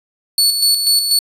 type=tone with tremolo; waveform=sawtooth; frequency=4435 Hz; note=C#8; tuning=in tune; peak=-7 dBFS; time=0.38-1.19 s; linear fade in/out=2 ms; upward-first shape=square; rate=4.1 Hz; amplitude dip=50%; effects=resampled to 32000 Hz